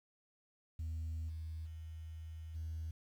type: tone with level steps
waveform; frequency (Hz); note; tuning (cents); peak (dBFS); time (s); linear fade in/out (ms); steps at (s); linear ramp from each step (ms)
sine; 80.2; E2; -47; -36 / -40 / -44 / -38; 0.79-2.91; 5; 1.28 / 1.65 / 2.54; 20
effects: tanh soft clip ceiling -36 dBFS + 11-bit